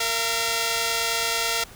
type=tone pair together; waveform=5% pulse; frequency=462.1 / 678.4 Hz; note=A#4 / E5; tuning=-15 / +50 cents; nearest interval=perfect fifth; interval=665 cents; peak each=-14 dBFS; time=0-1.64 s; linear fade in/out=5 ms; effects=pink hiss -46 dBFS RMS until 1.75 s